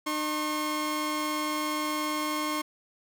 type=tone pair together; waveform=sawtooth; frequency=303.1 / 1079.4 Hz; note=D#4 / C#6; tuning=-45 / -46 cents; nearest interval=octave + minor seventh; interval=2199 cents; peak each=-27 dBFS; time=0.06-2.62 s; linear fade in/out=10 ms; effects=none